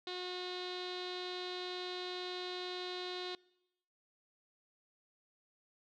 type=tone with low-pass filter; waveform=sawtooth; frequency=362.2 Hz; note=F#4; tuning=37 cents flat; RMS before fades=-42 dBFS; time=0.07-3.35 s; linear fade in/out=2 ms; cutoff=3900 Hz; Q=7.2; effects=noise-tail reverb RT60 0.9 s tail -24 dB re dry